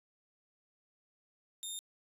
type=tone; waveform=15% pulse; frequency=3648 Hz; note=A#7; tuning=38 cents flat; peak=-32 dBFS; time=1.63-1.79 s; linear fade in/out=0 ms; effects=resampled to 32000 Hz